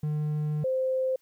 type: tone pair in turn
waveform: triangle / sine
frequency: 151.1 / 520.7 Hz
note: D3 / C5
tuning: +50 / -8 cents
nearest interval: octave + major sixth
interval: 2142 cents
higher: second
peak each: -24 dBFS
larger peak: neither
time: 0.03-0.64 / 0.64-1.16 s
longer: first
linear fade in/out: 5 ms
effects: white hiss -69 dBFS RMS until 1.21 s